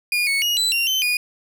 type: tone with pitch steps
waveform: 35% pulse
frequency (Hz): 2431 / 2212 / 2880 / 3989 / 2765 / 3072 / 2455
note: D#7 / C#7 / F#7 / B7 / F7 / G7 / D#7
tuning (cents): -41 / -4 / -47 / +17 / -18 / -36 / -24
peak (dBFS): -16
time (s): 0.12-1.17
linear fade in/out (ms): 2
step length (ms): 150
effects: none